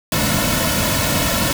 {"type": "noise with comb filter", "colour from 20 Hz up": "pink", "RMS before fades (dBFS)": -18, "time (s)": [0.12, 1.53], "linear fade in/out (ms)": 2, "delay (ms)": 2.5, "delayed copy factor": -0.8, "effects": []}